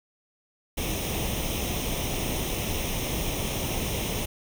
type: noise with comb filter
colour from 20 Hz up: pink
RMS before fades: -29 dBFS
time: 0.77-4.26 s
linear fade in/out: 10 ms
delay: 0.33 ms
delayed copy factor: +0.7
effects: none